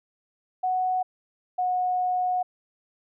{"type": "tone pair in turn", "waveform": "sine", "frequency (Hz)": [740, 729.8], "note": ["F#5", "F#5"], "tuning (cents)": [0, -24], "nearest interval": "unison", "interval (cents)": 24, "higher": "first", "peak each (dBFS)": -22, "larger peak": "neither", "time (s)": [[0.63, 1.03], [1.58, 2.43]], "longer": "second", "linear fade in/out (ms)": 10, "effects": []}